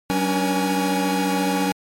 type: tone cluster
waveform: 45% pulse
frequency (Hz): 188.2 / 281.3 / 295.8 / 479.2 / 829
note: F#3 / C#4 / D4 / A#4 / G#5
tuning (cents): +30 / +26 / +13 / +48 / -3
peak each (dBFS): -24 / -24 / -30 / -28 / -25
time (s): 0.1-1.72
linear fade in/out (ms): 0
effects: MP3 64 kbps